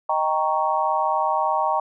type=chord; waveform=sine; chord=Eb dominant seventh; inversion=none; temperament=equal; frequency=622.3 / 784 / 932.3 / 1108.7 Hz; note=Eb5 / G5 / Bb5 / Db6; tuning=0 / 0 / 0 / 0 cents; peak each=-26 / -24 / -23 / -25 dBFS; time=0.09-1.8 s; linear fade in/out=5 ms; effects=none